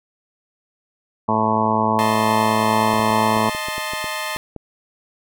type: harmonic tone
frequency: 109.7 Hz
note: A2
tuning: 5 cents flat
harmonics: 1 / 2 / 3 / 4 / 5 / 6 / 7 / 8 / 9 / 10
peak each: -28 / -22 / -31 / -27 / -30 / -25 / -31 / -21 / -23 / -24 dBFS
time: 1.28-3.5 s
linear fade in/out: 10 ms
type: chord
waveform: 15% pulse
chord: A diminished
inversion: second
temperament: equal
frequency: 622.3 / 880 / 1046.5 Hz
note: Eb5 / A5 / C6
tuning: 0 / 0 / 0 cents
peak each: -22 dBFS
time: 1.99-4.37 s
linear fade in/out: 0 ms
type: clicks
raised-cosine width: 2 ms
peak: -19 dBFS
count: 12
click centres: 2.937 / 2.996 / 3.103 / 3.368 / 3.495 / 3.549 / 3.685 / 3.781 / 3.935 / 4.043 / 4.363 / 4.563 s
effects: none